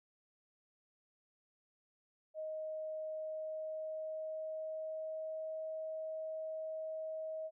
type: tone with pitch glide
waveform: sine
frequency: 626 to 633.6 Hz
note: D#5 to D#5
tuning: +10 to +31 cents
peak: -39 dBFS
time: 2.34-7.51 s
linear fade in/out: 50 ms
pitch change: +21 cents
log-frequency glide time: 3.06-5.62 s
effects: none